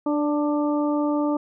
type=harmonic tone with a mistuned harmonic; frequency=295.8 Hz; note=D4; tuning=13 cents sharp; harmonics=1 / 2 / 3 / 4; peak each=-21 / -27 / -31 / -33 dBFS; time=0.06-1.37 s; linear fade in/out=5 ms; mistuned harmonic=2; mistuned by=-16 cents; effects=none